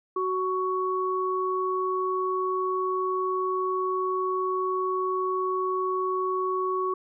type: tone pair together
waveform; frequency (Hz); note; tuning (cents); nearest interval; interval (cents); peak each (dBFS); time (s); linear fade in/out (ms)
sine; 373.1 / 1115; F#4 / C#6; +14 / +10; octave + perfect fifth; 1896; -27 / -27; 0.16-6.94; 5
effects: none